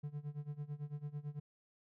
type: tone with tremolo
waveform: triangle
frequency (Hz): 146.83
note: D3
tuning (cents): 0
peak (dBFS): -36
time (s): 0.03-1.4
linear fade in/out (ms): 10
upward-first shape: sine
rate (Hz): 9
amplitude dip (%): 90
effects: none